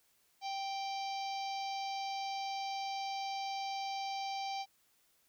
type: harmonic tone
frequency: 784 Hz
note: G5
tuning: in tune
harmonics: 1 / 3 / 4 / 5 / 6 / 7 / 8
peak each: -37 / -48 / -50 / -51 / -49 / -52 / -57 dBFS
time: 0.41-4.66 s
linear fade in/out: 50 ms
effects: white hiss -72 dBFS RMS until 5.28 s